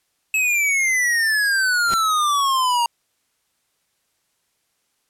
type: exponential sweep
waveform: square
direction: down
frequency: 2600 to 932.3 Hz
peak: -17 dBFS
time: 0.34-2.86 s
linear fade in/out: 2 ms
type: noise with exponential growth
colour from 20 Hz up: pink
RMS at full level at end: -24 dBFS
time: 1.82-1.94 s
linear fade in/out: 0 ms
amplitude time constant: 24 ms
effects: white hiss -69 dBFS RMS until 5.09 s + low-pass 12000 Hz 12 dB/octave